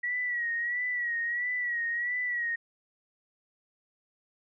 sine tone with vibrato, 1924 Hz, B6, 46 cents flat, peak -28 dBFS, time 0.03-2.56 s, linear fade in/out 10 ms, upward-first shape sine, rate 1.5 Hz, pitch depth 59 cents each way, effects none

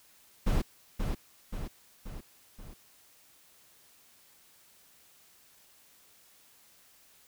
brown noise with echo, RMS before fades -26 dBFS, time 0.46-0.62 s, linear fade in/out 10 ms, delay 530 ms, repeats 4, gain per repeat -5 dB, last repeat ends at 2.74 s, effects white hiss -61 dBFS RMS until 7.27 s

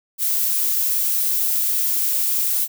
violet noise, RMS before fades -20 dBFS, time 0.18-2.68 s, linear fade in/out 50 ms, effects none

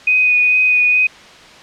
sine tone with vibrato, 2489 Hz, D#7, in tune, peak -9 dBFS, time 0.07-1.07 s, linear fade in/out 5 ms, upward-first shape sine, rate 2.3 Hz, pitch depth 14 cents each way, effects white hiss -39 dBFS RMS until 1.62 s + low-pass 4000 Hz 12 dB/octave

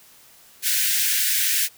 white high-pass noise, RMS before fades -21 dBFS, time 0.62-1.69 s, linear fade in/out 50 ms, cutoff 1500 Hz, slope 96 dB/octave, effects white hiss -51 dBFS RMS until 1.77 s

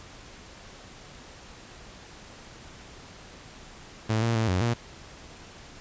sawtooth tone with pitch steps, 110.2 / 115.8 / 112.4 / 91.5 / 117.9 Hz, A2 / A#2 / A2 / F#2 / A#2, +3 / -11 / +37 / -19 / +20 cents, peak -19 dBFS, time 4.09-4.74 s, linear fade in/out 10 ms, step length 130 ms, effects pink hiss -47 dBFS RMS until 5.8 s + resampled to 16000 Hz

